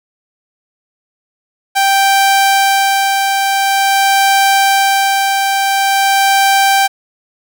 sawtooth tone with tremolo, 784 Hz, G5, in tune, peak -4 dBFS, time 1.75-6.88 s, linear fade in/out 20 ms, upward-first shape sine, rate 0.47 Hz, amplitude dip 35%, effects none

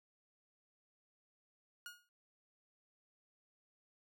sawtooth tone with exponential decay, 1437 Hz, F6, 49 cents sharp, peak -40 dBFS, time 1.86-2.09 s, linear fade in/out 1 ms, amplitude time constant 48 ms, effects none

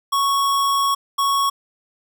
square tone pair in turn, 1108.7 / 1108.7 Hz, C#6 / C#6, 0 / 0 cents, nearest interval unison, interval 0 cents, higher neither, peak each -17 dBFS, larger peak neither, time 0.12-0.95 / 1.18-1.5 s, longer first, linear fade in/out 10 ms, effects none

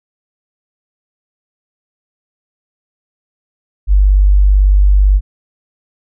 sine tone, 49 Hz, G1, in tune, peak -5 dBFS, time 3.87-5.21 s, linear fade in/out 50 ms, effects none

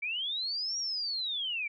sine linear two-way sweep, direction up then down, 2265 to 5700 to 2265 Hz, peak -31 dBFS, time 0.02-1.68 s, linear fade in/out 10 ms, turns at 0.78 s, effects none

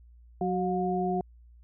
sine tone cluster, 183.2 / 372.2 / 716 Hz, F#3 / F#4 / F5, -17 / +10 / +43 cents, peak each -30 dBFS, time 0.41-1.21 s, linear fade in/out 2 ms, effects added 59 Hz sine -51 dBFS peak until 1.63 s

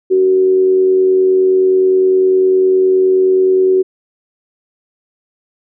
sine tone with amplitude modulation, 375.4 Hz, F#4, 25 cents sharp, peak -6 dBFS, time 0.1-3.83 s, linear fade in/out 20 ms, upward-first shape sine, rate 89.7 Hz, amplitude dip 35%, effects none

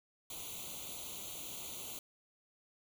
white noise with comb filter, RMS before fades -45 dBFS, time 0.3-1.99 s, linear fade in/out 2 ms, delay 0.29 ms, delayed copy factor +0.95, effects none

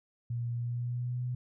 sine tone with pitch glide, 118.9 to 124.31 Hz, A#2 to B2, +35 to +12 cents, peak -31 dBFS, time 0.3-1.35 s, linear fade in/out 5 ms, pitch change +77 cents, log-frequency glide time 0.54-1.24 s, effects none

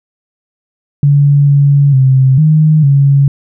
sine tone with pitch steps, 142.9 / 141.8 / 132.1 / 155 / 139.7 Hz, D3 / C#3 / C3 / D#3 / C#3, -47 / +40 / +17 / -6 / +14 cents, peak -4 dBFS, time 1.03-3.28 s, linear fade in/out 2 ms, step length 450 ms, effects none

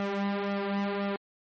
sawtooth tone with flanger, 199.9 Hz, G3, 34 cents sharp, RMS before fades -30 dBFS, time 0-1.16 s, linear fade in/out 0 ms, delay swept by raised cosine 1.5 to 4 ms, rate 1.9 Hz, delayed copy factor +0.65, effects low-pass 3000 Hz 12 dB/octave + MP3 32 kbps

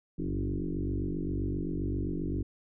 sine tone with frequency modulation, 120 Hz, B2, 49 cents flat, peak -29 dBFS, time 0.18-2.43 s, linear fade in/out 10 ms, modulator 47.6 Hz, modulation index 5, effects none

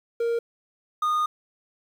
triangle tone pair in turn, 466.5 / 1227.6 Hz, A#4 / D#6, +1 / -24 cents, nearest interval octave + perfect fourth, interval 1675 cents, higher second, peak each -20 / -19 dBFS, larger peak second, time 0.2-0.39 / 1.02-1.26 s, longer second, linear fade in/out 5 ms, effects 9-bit

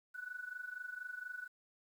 sine tone with amplitude modulation, 1483 Hz, F#6, 4 cents sharp, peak -39 dBFS, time 0.14-1.48 s, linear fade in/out 20 ms, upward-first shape sine, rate 24.2 Hz, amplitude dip 80%, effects 11-bit

